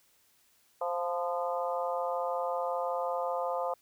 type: harmonic tone with a mistuned harmonic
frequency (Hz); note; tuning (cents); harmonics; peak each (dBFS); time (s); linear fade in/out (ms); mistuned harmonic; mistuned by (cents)
174.61; F3; 0; 3 / 4 / 5 / 6 / 7; -33 / -35 / -37 / -39 / -40; 0.81-3.74; 5; 6; -36
effects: white hiss -67 dBFS RMS until 3.81 s